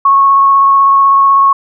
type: tone with vibrato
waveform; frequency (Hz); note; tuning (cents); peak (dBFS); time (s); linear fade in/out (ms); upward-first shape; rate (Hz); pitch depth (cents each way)
sine; 1100; C#6; -14; -4; 0.05-1.53; 5; sine; 16; 9
effects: none